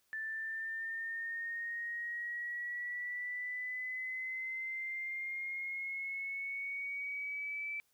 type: exponential sweep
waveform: sine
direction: up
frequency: 1760 to 2322 Hz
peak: -37 dBFS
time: 0.13-7.8 s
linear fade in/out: 0 ms
effects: white hiss -75 dBFS RMS until 7.93 s